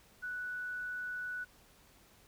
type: tone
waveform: sine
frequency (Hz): 1480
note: F#6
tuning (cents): 0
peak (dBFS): -37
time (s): 0.22-1.45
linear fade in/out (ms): 20
effects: pink hiss -63 dBFS RMS until 2.27 s